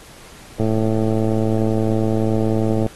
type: click train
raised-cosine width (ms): 2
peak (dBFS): -7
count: 250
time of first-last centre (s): 0.6-2.864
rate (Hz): 110
effects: pink hiss -43 dBFS RMS until 2.95 s + AAC 32 kbps